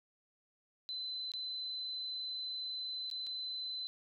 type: tone with dropouts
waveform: sine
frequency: 4037 Hz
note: B7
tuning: 37 cents sharp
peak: -38 dBFS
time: 0.89-3.87 s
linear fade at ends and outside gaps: 0 ms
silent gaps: 1.318-1.337 / 3.101-3.113 / 3.265-3.269 s
effects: none